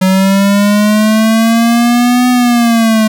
square linear two-way sweep, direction up then down, 186.3 to 249.9 to 215.7 Hz, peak -7 dBFS, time 0.01-3.08 s, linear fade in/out 10 ms, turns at 2.29 s, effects none

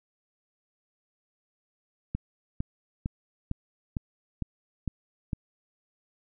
click train, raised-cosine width 5 ms, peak -17 dBFS, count 8, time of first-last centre 2.15-5.332 s, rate 2.2 Hz, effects none

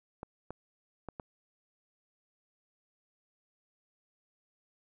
clicks, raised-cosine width 1 ms, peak -26 dBFS, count 4, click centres 0.231 / 0.506 / 1.087 / 1.198 s, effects none

